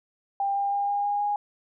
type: tone with pitch steps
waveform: sine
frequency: 795 / 800.5 / 806.1 / 811.7 / 817.4 / 823 Hz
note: G5 / G5 / G5 / G#5 / G#5 / G#5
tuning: +24 / +36 / +48 / -40 / -28 / -16 cents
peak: -23 dBFS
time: 0.4-1.36 s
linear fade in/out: 2 ms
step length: 160 ms
effects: none